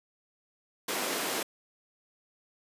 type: high-pass noise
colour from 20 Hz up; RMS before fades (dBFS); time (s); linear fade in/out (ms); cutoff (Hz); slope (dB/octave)
pink; -32; 0.88-1.43; 5; 250; 24
effects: resampled to 32000 Hz